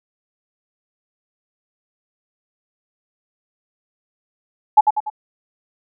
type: tone with echo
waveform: sine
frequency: 852 Hz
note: G#5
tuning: 44 cents sharp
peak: -4 dBFS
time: 4.77-4.81 s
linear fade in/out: 10 ms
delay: 97 ms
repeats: 3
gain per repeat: -6 dB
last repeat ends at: 5.101 s
effects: none